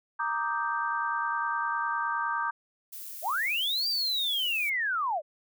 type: chord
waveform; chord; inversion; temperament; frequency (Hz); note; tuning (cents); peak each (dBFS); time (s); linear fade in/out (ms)
sine; Eb major seventh; second; equal; 932.3 / 1174.7 / 1244.5 / 1568; Bb5 / D6 / Eb6 / G6; 0 / 0 / 0 / 0; -32 / -32 / -36 / -32; 0.19-2.51; 10
type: noise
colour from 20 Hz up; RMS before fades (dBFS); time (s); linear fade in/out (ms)
violet; -41; 2.92-4.7; 10
type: linear two-way sweep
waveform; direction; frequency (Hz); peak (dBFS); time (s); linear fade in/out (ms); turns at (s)
sine; up then down; 554.4 to 4761 to 554.4; -26; 3.22-5.22; 50; 3.88
effects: none